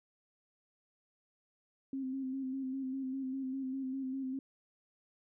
sine tone with vibrato, 264.7 Hz, C4, 20 cents sharp, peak -35 dBFS, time 1.93-4.39 s, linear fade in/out 2 ms, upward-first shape square, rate 5 Hz, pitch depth 30 cents each way, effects none

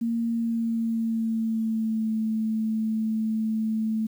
sine tone with pitch glide, 231.2 to 219.7 Hz, A#3 to A3, -14 to -2 cents, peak -23 dBFS, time 0.01-4.07 s, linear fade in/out 10 ms, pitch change -88 cents, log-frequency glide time 0.3-2.12 s, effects 9-bit

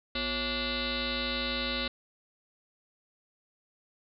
sine tone with frequency modulation, 2058 Hz, C7, 29 cents flat, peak -29 dBFS, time 0.15-1.88 s, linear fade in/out 5 ms, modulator 302 Hz, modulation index 7.3, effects none

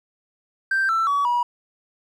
triangle tone with pitch steps, 1568 / 1333.8 / 1134.7 / 965.2 Hz, G6 / E6 / C#6 / B5, 0 / +20 / +40 / -40 cents, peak -15 dBFS, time 0.71-1.43 s, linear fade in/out 5 ms, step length 180 ms, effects tanh soft clip ceiling -14 dBFS

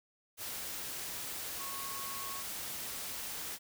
sine tone in noise, 1100 Hz, C#6, 14 cents flat, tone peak -44 dBFS, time 1.57-2.44 s, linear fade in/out 50 ms, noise white, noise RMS -41 dBFS, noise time 0.37-3.59 s, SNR -6 dB, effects none

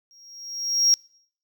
triangle tone with exponential growth, 5600 Hz, F8, 4 cents sharp, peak -11 dBFS, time 0.11-0.94 s, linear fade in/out 0 ms, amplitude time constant 180 ms, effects noise-tail reverb RT60 0.6 s tail -26 dB re dry + tanh soft clip ceiling -8 dBFS

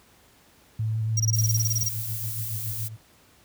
sine tone with pitch glide, 110 to 111.34 Hz, A2 to A2, 0 to +21 cents, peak -23 dBFS, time 0.79-1.83 s, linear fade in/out 5 ms, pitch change +21 cents, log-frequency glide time 0.9-1.51 s
sine tone with tremolo, 110 Hz, A2, in tune, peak -28 dBFS, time 0.96-2.97 s, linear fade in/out 50 ms, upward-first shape sine, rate 7.1 Hz, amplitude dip 70%
square tone bursts, 5700 Hz, F8, 34 cents sharp, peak -23 dBFS, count 14, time 1.17-1.888 s, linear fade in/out 5 ms, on 29 ms, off 24 ms
violet noise, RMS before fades -33 dBFS, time 1.34-2.89 s, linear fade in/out 20 ms
effects pink hiss -57 dBFS RMS until 3.44 s + high-pass 60 Hz 12 dB/octave

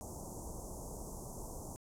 pink band-stop noise, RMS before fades -45 dBFS, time 0.01-1.76 s, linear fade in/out 0 ms, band 1000 to 6100 Hz, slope 48 dB/octave, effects low-pass 11000 Hz 12 dB/octave

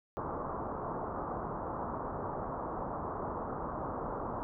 white low-pass noise, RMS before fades -38 dBFS, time 0.17-4.43 s, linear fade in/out 0 ms, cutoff 1200 Hz, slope 48 dB/octave, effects none

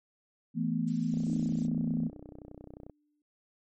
sine chord, E suspended fourth, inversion none, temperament equal, 164.81 / 220 / 246.9 Hz, E3 / A3 / B3, 0 / 0 / 0 cents, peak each -32 dBFS, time 0.54-2.11 s, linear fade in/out 50 ms
violet noise, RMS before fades -46 dBFS, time 0.87-1.67 s, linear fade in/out 10 ms
click train, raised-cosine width 2 ms, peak -32 dBFS, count 56, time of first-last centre 1.14-2.897 s, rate 31.3 Hz
sine tone with exponential decay, 297 Hz, D4, 20 cents sharp, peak -35 dBFS, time 1.28-3.22 s, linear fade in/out 2 ms, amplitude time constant 420 ms
effects MP3 32 kbps

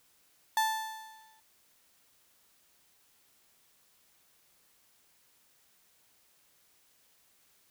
35% pulse tone with exponential decay, 880 Hz, A5, in tune, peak -22 dBFS, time 0.57-1.4 s, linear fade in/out 2 ms, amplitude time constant 180 ms, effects white hiss -67 dBFS RMS until 7.7 s

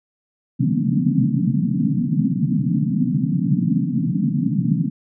pink band-pass noise, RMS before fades -19 dBFS, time 0.59-4.9 s, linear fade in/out 20 ms, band 130 to 280 Hz, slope 96 dB/octave, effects none

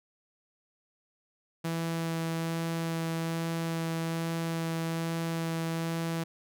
sawtooth tone with vibrato, 164.81 Hz, E3, in tune, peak -26 dBFS, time 1.64-6.24 s, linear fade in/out 10 ms, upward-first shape sine, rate 1.2 Hz, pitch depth 8 cents each way, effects none

